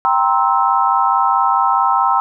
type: chord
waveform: sine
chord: C dominant seventh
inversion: second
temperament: just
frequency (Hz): 784.9 / 941.9 / 1046.5 / 1308.1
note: G5 / Bb5 / C6 / E6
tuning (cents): +2 / +18 / 0 / -14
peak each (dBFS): -17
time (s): 0.05-2.2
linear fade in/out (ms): 0
effects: none